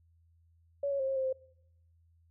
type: tone with pitch steps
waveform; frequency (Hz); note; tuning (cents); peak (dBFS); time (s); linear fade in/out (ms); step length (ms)
sine; 564 / 556 / 532 / 538 / 527 / 523; C#5 / C#5 / C5 / C5 / C5 / C5; +30 / +5 / +29 / +48 / +12 / -1; -29; 0.83-1.328; 5; 83
effects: noise-tail reverb RT60 0.8 s tail -24 dB re dry + added 83 Hz sine -63 dBFS peak until 2.3 s